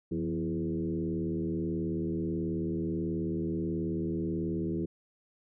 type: tone with frequency modulation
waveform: sine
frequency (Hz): 255.2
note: C4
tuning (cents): -43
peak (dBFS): -29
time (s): 0.11-4.86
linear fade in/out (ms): 10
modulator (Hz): 78.5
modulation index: 1.8
effects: none